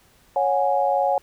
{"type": "chord", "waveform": "sine", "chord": "C# suspended fourth", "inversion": "none", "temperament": "equal with one note detuned", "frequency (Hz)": [554.4, 729, 830.6], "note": ["C#5", "F#5", "G#5"], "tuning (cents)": [0, -26, 0], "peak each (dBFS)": [-22, -22, -22], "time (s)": [0.36, 1.18], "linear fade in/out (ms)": 2, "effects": ["pink hiss -57 dBFS RMS until 1.22 s"]}